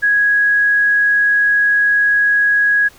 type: tone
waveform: sine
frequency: 1661.2 Hz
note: G#6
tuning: in tune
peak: -10 dBFS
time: 0.02-2.89 s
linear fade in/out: 20 ms
effects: pink hiss -45 dBFS RMS until 2.98 s